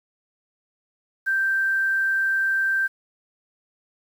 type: tone with quantisation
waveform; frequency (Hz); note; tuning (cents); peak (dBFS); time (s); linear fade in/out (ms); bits
sine; 1568; G6; 0; -19; 1.26-2.88; 20; 8
effects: none

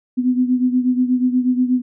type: beating tone pair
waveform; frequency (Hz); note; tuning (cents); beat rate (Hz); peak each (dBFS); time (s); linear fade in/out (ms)
sine; 249.8 / 258.1; B3 / C4; +20 / -23; 8.3; -15 / -20; 0.17-1.82; 20
effects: none

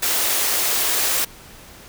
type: high-pass noise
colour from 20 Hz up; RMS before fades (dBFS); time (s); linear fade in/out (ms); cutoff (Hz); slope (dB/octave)
white; -20; 0.02-1.25; 10; 310; 24
effects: pink hiss -43 dBFS RMS until 1.88 s

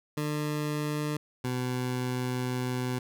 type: tone pair in turn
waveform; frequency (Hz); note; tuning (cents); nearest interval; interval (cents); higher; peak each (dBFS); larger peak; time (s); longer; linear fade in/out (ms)
20% pulse; 149.9 / 125.95; D3 / B2; +36 / +34; minor third; 302; first; -24; neither; 0.17-1.17 / 1.44-2.99; second; 5
effects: none

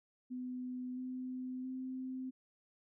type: tone with pitch steps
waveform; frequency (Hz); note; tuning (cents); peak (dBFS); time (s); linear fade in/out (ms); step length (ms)
sine; 251.7 / 255.2 / 258.8; B3 / C4 / C4; +33 / -43 / -19; -39; 0.3-2.31; 20; 670
effects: none

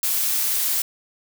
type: noise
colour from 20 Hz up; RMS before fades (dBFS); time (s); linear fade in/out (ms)
blue; -22; 0.03-0.82; 2
effects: none

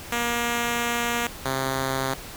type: tone pair in turn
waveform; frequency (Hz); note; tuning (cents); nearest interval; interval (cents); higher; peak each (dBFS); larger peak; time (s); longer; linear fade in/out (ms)
5% pulse; 237.2 / 133.12; A#3 / C3; +30 / +30; minor seventh; 1000; first; -12 / -13; first; 0.12-1.27 / 1.45-2.14; first; 2
effects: pink hiss -39 dBFS RMS until 2.36 s

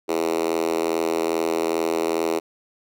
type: tone with high-pass filter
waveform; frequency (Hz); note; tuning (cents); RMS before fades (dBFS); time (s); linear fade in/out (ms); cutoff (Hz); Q
5% pulse; 82.41; E2; 0; -23; 0.08-2.4; 20; 370; 3.7
effects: none

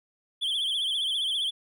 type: tone with vibrato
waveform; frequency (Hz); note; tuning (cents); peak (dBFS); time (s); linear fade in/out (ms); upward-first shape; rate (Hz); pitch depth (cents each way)
triangle; 3274; G#7; -25; -24; 0.41-1.51; 20; triangle; 15; 130
effects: none

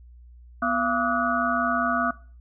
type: tone cluster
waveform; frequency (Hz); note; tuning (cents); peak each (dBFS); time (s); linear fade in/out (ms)
sine; 246.3 / 682 / 1157 / 1262 / 1465; B3 / F5 / D6 / D#6 / F#6; -5 / -41 / -26 / +24 / -18; -28; 0.62-2.11; 5
effects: noise-tail reverb RT60 0.4 s tail -18 dB re dry + added 60 Hz sine -45 dBFS peak until 2.4 s

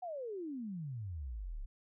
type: exponential sweep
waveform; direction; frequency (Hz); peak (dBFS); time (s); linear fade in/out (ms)
sine; down; 753 to 30.87; -39; 0.02-1.66; 10
effects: none

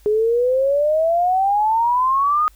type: exponential sweep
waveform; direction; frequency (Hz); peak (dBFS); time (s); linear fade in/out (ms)
sine; up; 415.3 to 1254; -14; 0.06-2.48; 0
effects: added 50 Hz sine -47 dBFS peak until 2.55 s + white hiss -56 dBFS RMS until 2.55 s

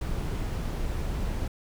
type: noise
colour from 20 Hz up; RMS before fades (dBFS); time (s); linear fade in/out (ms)
brown; -30; 0.01-1.48; 5
effects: none

